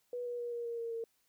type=tone with pitch steps; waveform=sine; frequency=488.8 / 483.5 / 478.2 / 473 / 467.8 / 462.7 / 457.6 Hz; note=B4 / B4 / A#4 / A#4 / A#4 / A#4 / A#4; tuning=-18 / -37 / +44 / +25 / +6 / -13 / -32 cents; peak=-36 dBFS; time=0.13-1.04 s; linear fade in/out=2 ms; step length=130 ms; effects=white hiss -75 dBFS RMS until 1.28 s